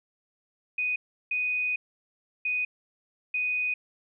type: tone bursts at uneven times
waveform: sine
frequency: 2489 Hz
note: D#7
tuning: in tune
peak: -25 dBFS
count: 4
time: 0.78-0.96 / 1.31-1.76 / 2.45-2.65 / 3.34-3.74 s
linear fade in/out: 5 ms
effects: none